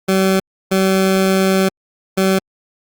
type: tone bursts at uneven times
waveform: 20% pulse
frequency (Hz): 190.8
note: G3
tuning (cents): -47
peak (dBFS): -7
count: 3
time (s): 0.08-0.4 / 0.71-1.69 / 2.17-2.39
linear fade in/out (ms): 10
effects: Opus 48 kbps